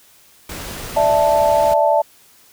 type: noise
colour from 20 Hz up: pink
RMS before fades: -30 dBFS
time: 0.49-1.74 s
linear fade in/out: 5 ms
type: chord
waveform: sine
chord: D suspended second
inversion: none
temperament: equal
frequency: 587.3 / 659.3 / 880 Hz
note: D5 / E5 / A5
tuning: 0 / 0 / 0 cents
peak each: -16 dBFS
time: 0.96-2.02 s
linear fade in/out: 10 ms
effects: white hiss -50 dBFS RMS until 2.52 s